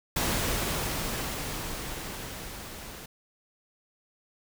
pink noise with level ramp, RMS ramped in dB -27 to -43 dBFS, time 0.16-3.06 s, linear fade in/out 5 ms, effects none

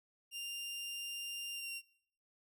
sawtooth tone with pitch glide, 2794 to 2759 Hz, F7 to F7, 0 to -22 cents, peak -38 dBFS, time 0.31-1.82 s, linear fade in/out 50 ms, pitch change -22 cents, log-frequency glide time 1.53-1.69 s, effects noise-tail reverb RT60 0.6 s tail -19 dB re dry

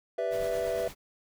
triangle chord, E minor seventh, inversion first, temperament equal, 392 / 493.9 / 587.3 / 659.3 Hz, G4 / B4 / D5 / E5, 0 / 0 / 0 / 0 cents, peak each -35 / -30 / -35 / -29 dBFS, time 0.18-0.88 s, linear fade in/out 5 ms
pink noise with tremolo, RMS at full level -42 dBFS, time 0.3-0.95 s, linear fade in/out 50 ms, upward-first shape triangle, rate 8.5 Hz, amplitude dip 40%
effects none

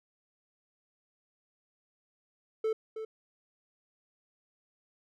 triangle tone with echo, 440 Hz, A4, in tune, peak -25 dBFS, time 2.64-2.73 s, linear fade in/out 5 ms, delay 320 ms, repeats 1, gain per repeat -9 dB, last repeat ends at 3.05 s, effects none

